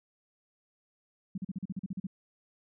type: tone bursts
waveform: sine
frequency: 189.6 Hz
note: F#3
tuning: 43 cents sharp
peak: -32 dBFS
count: 11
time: 1.35-2.069 s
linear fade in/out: 5 ms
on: 29 ms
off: 40 ms
effects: none